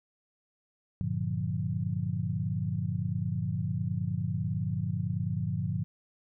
sine chord, G minor seventh, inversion none, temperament equal with one note detuned, 98 / 116.54 / 146.83 / 176.13 Hz, G2 / Bb2 / D3 / F3, 0 / 0 / 0 / +15 cents, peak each -34 dBFS, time 1.01-5.84 s, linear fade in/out 0 ms, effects none

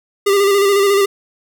square tone with vibrato, 399.2 Hz, G4, 32 cents sharp, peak -11 dBFS, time 0.26-1.06 s, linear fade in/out 10 ms, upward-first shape square, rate 14 Hz, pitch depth 32 cents each way, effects none

